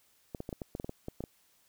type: clicks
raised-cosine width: 2 ms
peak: -24 dBFS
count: 12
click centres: 0.348 / 0.404 / 0.491 / 0.528 / 0.618 / 0.751 / 0.799 / 0.845 / 0.894 / 1.084 / 1.206 / 1.239 s
effects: white hiss -68 dBFS RMS until 1.68 s